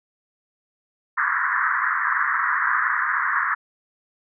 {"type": "band-pass noise", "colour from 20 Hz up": "white", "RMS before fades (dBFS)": -22, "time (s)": [1.17, 3.55], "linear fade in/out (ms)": 10, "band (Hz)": [1000, 1900], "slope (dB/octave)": 96, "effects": []}